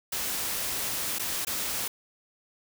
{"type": "noise with dropouts", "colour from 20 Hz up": "white", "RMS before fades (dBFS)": -31, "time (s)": [0.12, 1.88], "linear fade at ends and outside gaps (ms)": 5, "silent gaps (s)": [[1.186, 1.194], [1.45, 1.469]], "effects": []}